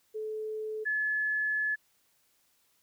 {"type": "tone pair in turn", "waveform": "sine", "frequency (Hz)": [433, 1716.1], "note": ["A4", "A6"], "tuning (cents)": [-28, -44], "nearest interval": "2 octaves", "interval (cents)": 2384, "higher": "second", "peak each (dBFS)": [-33, -27], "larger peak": "second", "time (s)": [[0.14, 0.85], [0.85, 1.76]], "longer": "second", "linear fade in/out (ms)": 20, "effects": ["white hiss -70 dBFS RMS until 2.82 s"]}